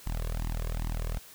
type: tone with flanger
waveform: sawtooth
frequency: 40.05 Hz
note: E1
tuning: 49 cents flat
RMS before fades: -32 dBFS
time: 0.06-1.19 s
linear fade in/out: 10 ms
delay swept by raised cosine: 1 to 1.83 ms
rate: 2.5 Hz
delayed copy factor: +0.95
effects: white hiss -51 dBFS RMS until 1.34 s